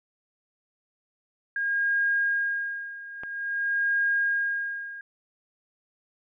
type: tone with tremolo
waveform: sine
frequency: 1624 Hz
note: G#6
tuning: 39 cents flat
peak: -21 dBFS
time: 1.56-5.01 s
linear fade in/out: 2 ms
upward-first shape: sine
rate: 0.5 Hz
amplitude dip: 85%
type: click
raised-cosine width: 0.5 ms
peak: -24 dBFS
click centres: 3.235 s
effects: none